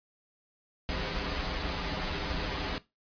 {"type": "noise with comb filter", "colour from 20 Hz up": "pink", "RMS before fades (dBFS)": -33, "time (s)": [0.89, 2.78], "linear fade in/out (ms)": 0, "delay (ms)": 8.7, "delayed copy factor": -1, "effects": ["noise-tail reverb RT60 0.2 s tail -17 dB re dry", "resampled to 11025 Hz"]}